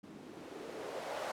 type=noise with low-pass filter sweep; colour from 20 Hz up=violet; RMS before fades=-44 dBFS; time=0.03-1.32 s; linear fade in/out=10 ms; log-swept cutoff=230 to 700 Hz; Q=2.1; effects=none